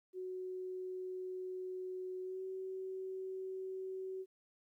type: tone with pitch glide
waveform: sine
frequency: 370 to 377.8 Hz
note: F#4 to F#4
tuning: 0 to +36 cents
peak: -40 dBFS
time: 0.13-4.26 s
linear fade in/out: 50 ms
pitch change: +36 cents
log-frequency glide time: 2.22-2.43 s
effects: 13-bit